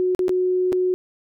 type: tone with dropouts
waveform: sine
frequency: 366.4 Hz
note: F#4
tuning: 17 cents flat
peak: -17 dBFS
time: 0-0.94 s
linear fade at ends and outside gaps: 0 ms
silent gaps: 0.149-0.192 / 0.282-0.293 / 0.722-0.728 s
effects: none